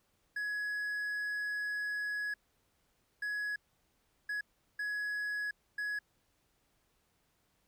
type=tone bursts at uneven times; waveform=triangle; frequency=1679 Hz; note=G#6; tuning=18 cents sharp; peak=-32 dBFS; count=5; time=0.36-2.34 / 3.22-3.56 / 4.29-4.41 / 4.79-5.51 / 5.78-5.99 s; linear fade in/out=5 ms; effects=pink hiss -75 dBFS RMS until 7.67 s